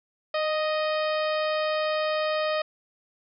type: harmonic tone with a mistuned harmonic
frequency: 622.3 Hz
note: D#5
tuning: in tune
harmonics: 1 / 2 / 3 / 4 / 5 / 6 / 7 / 8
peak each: -25 / -31 / -35 / -37 / -39 / -41 / -42 / -43 dBFS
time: 0.34-2.62 s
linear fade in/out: 5 ms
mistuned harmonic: 1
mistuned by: -18 cents
effects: none